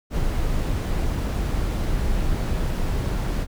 brown noise, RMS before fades -23 dBFS, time 0.1-3.47 s, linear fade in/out 50 ms, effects none

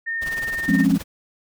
sine tone, 1827 Hz, A#6, 35 cents flat, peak -23 dBFS, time 0.06-0.85 s, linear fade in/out 20 ms
pink noise with tremolo, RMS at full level -33 dBFS, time 0.21-1.04 s, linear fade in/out 20 ms, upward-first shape sine, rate 19 Hz, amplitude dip 75%
sine chord, Db major seventh, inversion first, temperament equal with one note detuned, 176.75 / 207.7 / 261.6 / 277.2 Hz, F3 / Ab3 / C4 / Db4, +21 / 0 / 0 / 0 cents, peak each -20 dBFS, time 0.68-0.98 s, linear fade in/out 10 ms
effects none

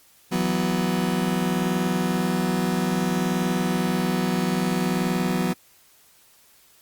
35% pulse chord, E suspended second, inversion none, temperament just, 164.81 / 185.42 / 247.2 Hz, E3 / F#3 / B3, 0 / +4 / +2 cents, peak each -27 / -22 / -25 dBFS, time 0.31-5.54 s, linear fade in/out 20 ms, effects white hiss -56 dBFS RMS until 6.81 s + Opus 48 kbps

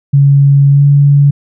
sine tone with pitch glide, 140.2 to 142.4 Hz, C#3 to C#3, +20 to +47 cents, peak -3 dBFS, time 0.13-1.31 s, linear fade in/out 10 ms, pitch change +27 cents, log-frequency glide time 0.7-0.83 s, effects none

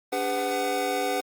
square tone cluster, 288 / 404.6 / 502 / 746 Hz, D4 / G#4 / B4 / F#5, -34 / -45 / +28 / +14 cents, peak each -35 / -32 / -31 / -29 dBFS, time 0.12-1.21 s, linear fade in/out 10 ms, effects Opus 32 kbps

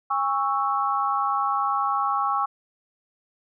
sine chord, C# minor, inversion second, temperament equal with one note detuned, 812.1 / 1108.7 / 1318.5 Hz, G#5 / C#6 / E6, -39 / 0 / 0 cents, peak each -26 / -24 / -27 dBFS, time 0.1-2.46 s, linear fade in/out 10 ms, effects none

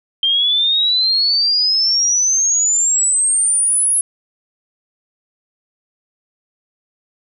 sine exponential sweep, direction up, 3159 to 10720 Hz, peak -12 dBFS, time 0.23-4.01 s, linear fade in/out 2 ms, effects none

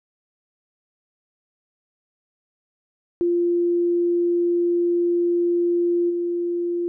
sine tone with level steps, 347 Hz, F4, 11 cents flat, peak -17 / -21 dBFS, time 3.21-6.88 s, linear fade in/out 0 ms, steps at 6.09 s, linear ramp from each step 20 ms, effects none

